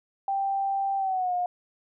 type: tone with pitch glide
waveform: sine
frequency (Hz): 785 to 715.7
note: G5 to F5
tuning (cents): +2 to +42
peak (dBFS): -24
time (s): 0.28-1.46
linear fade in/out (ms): 2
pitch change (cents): -160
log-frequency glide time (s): 0.97-1.34
effects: none